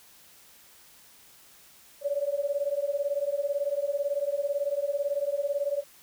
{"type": "beating tone pair", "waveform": "sine", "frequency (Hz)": [560, 578], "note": ["C#5", "D5"], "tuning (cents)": [18, -28], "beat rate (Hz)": 18, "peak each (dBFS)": -29, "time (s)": [2.01, 5.84], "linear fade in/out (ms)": 50, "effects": ["white hiss -55 dBFS RMS until 6.02 s"]}